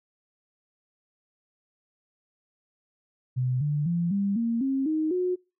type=tone with pitch steps; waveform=sine; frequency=126.9 / 147.46 / 171.36 / 199.13 / 231.4 / 268.9 / 312.5 / 363.1 Hz; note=B2 / D3 / F3 / G3 / A#3 / C4 / D#4 / F#4; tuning=+47 / +7 / -33 / +27 / -13 / +47 / +8 / -33 cents; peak=-23 dBFS; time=3.36-5.36 s; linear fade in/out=20 ms; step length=250 ms; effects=noise-tail reverb RT60 0.3 s tail -26 dB re dry